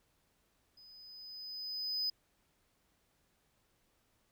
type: tone with level ramp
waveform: triangle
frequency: 5010 Hz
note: D#8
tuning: 11 cents sharp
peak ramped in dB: -55 to -30 dBFS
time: 0.77-2.1 s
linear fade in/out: 5 ms
effects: pink hiss -75 dBFS RMS until 4.31 s